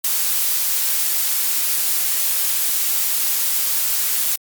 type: noise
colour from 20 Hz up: blue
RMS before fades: -19 dBFS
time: 0.04-4.36 s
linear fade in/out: 5 ms
effects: Opus 48 kbps